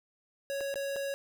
square tone with dropouts, 554.4 Hz, C#5, in tune, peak -33 dBFS, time 0.5-1.14 s, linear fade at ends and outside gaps 0 ms, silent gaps 0.607-0.61 / 0.741-0.757 / 0.96-0.964 s, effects none

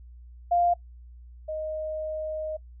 sine tone pair in turn, 698.5 / 622.3 Hz, F5 / D#5, 0 / 0 cents, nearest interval major second, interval 200 cents, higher first, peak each -19 / -29 dBFS, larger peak first, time 0.51-0.74 / 1.48-2.57 s, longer second, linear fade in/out 10 ms, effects noise-tail reverb RT60 0.1 s tail -22 dB re dry + added 60 Hz sine -44 dBFS peak until 2.8 s

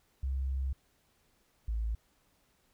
sine tone pair in turn, 66.6 / 55.34 Hz, C2 / A1, +31 / +11 cents, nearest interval minor third, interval 320 cents, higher first, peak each -30 / -30 dBFS, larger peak neither, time 0.23-0.73 / 1.68-1.95 s, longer first, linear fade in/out 5 ms, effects pink hiss -71 dBFS RMS until 2.73 s

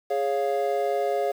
triangle chord, Db major, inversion second, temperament equal, 415.3 / 554.4 / 698.5 Hz, Ab4 / Db5 / F5, 0 / 0 / 0 cents, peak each -25 dBFS, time 0.1-1.32 s, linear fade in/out 10 ms, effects 8-bit

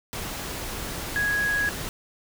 sine tone in noise, 1661.2 Hz, G#6, in tune, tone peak -22 dBFS, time 1.16-1.69 s, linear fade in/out 0 ms, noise pink, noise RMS -33 dBFS, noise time 0.13-1.89 s, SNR +8 dB, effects none

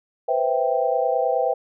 sine chord, C major seventh, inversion third, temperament equal, 493.9 / 523.3 / 659.3 / 784 Hz, B4 / C5 / E5 / G5, 0 / 0 / 0 / 0 cents, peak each -24 dBFS, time 0.28-1.54 s, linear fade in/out 10 ms, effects none

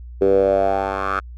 10% pulse tone with band-pass filter sweep, 97.2 Hz, G2, 14 cents flat, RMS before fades -18 dBFS, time 0.21-1.2 s, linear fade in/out 10 ms, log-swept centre 410 to 1300 Hz, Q 5.6, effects added 60 Hz sine -33 dBFS peak until 1.37 s

